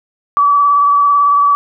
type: tone with vibrato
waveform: sine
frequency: 1148 Hz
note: D6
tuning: 40 cents flat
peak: -7 dBFS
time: 0.37-1.55 s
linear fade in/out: 0 ms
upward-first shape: sine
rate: 18 Hz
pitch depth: 21 cents each way
effects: none